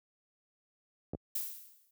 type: clicks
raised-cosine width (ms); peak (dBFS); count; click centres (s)
2; -25 / -25; 2; 1.135 / 1.149
type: noise with exponential decay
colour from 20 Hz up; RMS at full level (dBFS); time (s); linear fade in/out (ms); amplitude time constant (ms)
violet; -33; 1.35-1.91; 5; 120
effects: high-pass 60 Hz 12 dB/octave